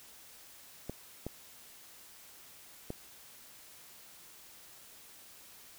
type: clicks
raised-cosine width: 2 ms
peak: -24 dBFS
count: 3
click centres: 0.896 / 1.266 / 2.904 s
effects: white hiss -55 dBFS RMS until 5.78 s